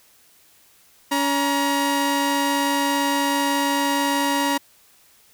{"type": "tone pair together", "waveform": "sawtooth", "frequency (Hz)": [282.1, 949], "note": ["C#4", "A#5"], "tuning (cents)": [30, 31], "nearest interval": "octave + major sixth", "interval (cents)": 2101, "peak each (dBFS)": -18, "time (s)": [1.11, 4.58], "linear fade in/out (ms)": 10, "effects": ["white hiss -55 dBFS RMS until 5.33 s"]}